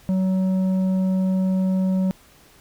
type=tone with tanh clipping; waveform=sine; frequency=187.8 Hz; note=F#3; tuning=26 cents sharp; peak=-19 dBFS; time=0.09-2.11 s; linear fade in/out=0 ms; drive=7 dB; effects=pink hiss -52 dBFS RMS until 2.6 s